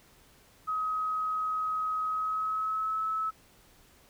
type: tone with pitch glide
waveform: sine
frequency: 1267 to 1298.9 Hz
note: D#6 to E6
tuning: +31 to -26 cents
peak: -28 dBFS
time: 0.67-3.31 s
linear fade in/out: 20 ms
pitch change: +43 cents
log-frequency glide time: 2.07-3.01 s
effects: pink hiss -60 dBFS RMS until 4.09 s